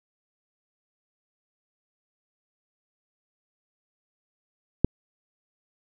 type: click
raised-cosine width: 3 ms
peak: -4 dBFS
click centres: 4.846 s
effects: none